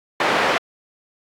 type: band-pass noise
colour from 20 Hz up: pink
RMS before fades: -19 dBFS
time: 0.2-0.58 s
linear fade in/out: 2 ms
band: 480 to 2400 Hz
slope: 12 dB/octave
effects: AAC 64 kbps